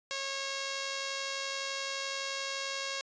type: tone with amplitude modulation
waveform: 5% pulse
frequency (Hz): 546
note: C#5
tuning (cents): -26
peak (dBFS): -21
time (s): 0.11-3.01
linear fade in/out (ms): 0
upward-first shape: sine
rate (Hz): 91.6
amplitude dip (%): 25
effects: resampled to 16000 Hz